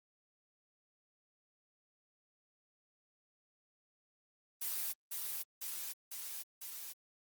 blue noise with echo, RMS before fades -38 dBFS, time 4.61-4.93 s, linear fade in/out 10 ms, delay 500 ms, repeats 4, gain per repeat -2 dB, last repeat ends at 6.93 s, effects Opus 24 kbps

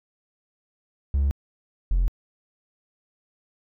triangle tone pair in turn, 69.9 / 43.7 Hz, C#2 / F1, +15 / +2 cents, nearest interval minor sixth, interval 813 cents, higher first, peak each -16 / -15 dBFS, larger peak second, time 1.14-1.31 / 1.91-2.08 s, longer neither, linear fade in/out 0 ms, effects tanh soft clip ceiling -13 dBFS

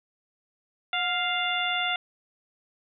harmonic tone with a mistuned harmonic, 698.5 Hz, F5, in tune, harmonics 1 / 2 / 3 / 4 / 5, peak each -31 / -31 / -31 / -31 / -31 dBFS, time 0.93-1.96 s, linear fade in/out 2 ms, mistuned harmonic 1, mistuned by +66 cents, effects none

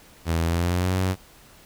sawtooth tone with pitch glide, 82.7 to 93.37 Hz, E2 to F#2, +6 to +16 cents, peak -17 dBFS, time 0.25-1.16 s, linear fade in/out 50 ms, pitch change +210 cents, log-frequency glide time 0.44-0.95 s, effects pink hiss -51 dBFS RMS until 1.65 s

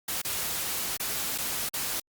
white noise with dropouts, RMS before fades -31 dBFS, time 0.08-2 s, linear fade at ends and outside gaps 5 ms, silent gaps 0.218-0.247 / 0.971-0.998 / 1.379-1.383 / 1.69-1.737 s, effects Opus 48 kbps

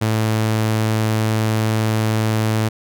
sawtooth tone, 109.7 Hz, A2, 5 cents flat, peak -12 dBFS, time 0.01-2.69 s, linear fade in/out 10 ms, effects none

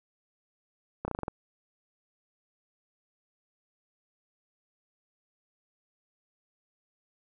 slowing click train, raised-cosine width 1 ms, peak -18 dBFS, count 7, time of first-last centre 1.05-1.281 s, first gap 30 ms, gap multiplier 1.1, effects none

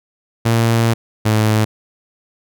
sawtooth tone pair in turn, 114.9 / 108.45 Hz, A#2 / A2, -25 / -25 cents, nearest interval minor second, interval 100 cents, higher first, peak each -8 dBFS, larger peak neither, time 0.45-0.94 / 1.25-1.65 s, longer first, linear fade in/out 10 ms, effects none

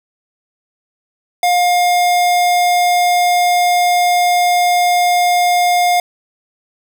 square tone, 710 Hz, F5, 28 cents sharp, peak -11 dBFS, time 1.43-6 s, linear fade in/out 2 ms, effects 7-bit

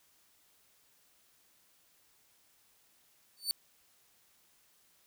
sawtooth tone with exponential growth, 4518 Hz, C#8, 32 cents sharp, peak -23 dBFS, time 3.37-3.51 s, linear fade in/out 0 ms, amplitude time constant 30 ms, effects white hiss -68 dBFS RMS until 5.06 s

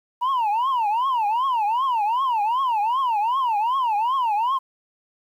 sine tone with vibrato, 944 Hz, A#5, 22 cents sharp, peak -16 dBFS, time 0.21-4.59 s, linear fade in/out 20 ms, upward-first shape triangle, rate 2.6 Hz, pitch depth 280 cents each way, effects tanh soft clip ceiling -18 dBFS + 9-bit

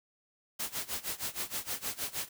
white noise with tremolo, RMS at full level -34 dBFS, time 0.59-2.29 s, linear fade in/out 10 ms, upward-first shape sine, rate 6.4 Hz, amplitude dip 90%, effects none

